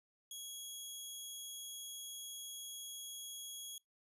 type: tone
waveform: 15% pulse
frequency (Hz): 3322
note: G#7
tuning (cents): 0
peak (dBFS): -38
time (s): 0.31-3.78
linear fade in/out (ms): 2
effects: noise-tail reverb RT60 0.2 s tail -26 dB re dry + resampled to 32000 Hz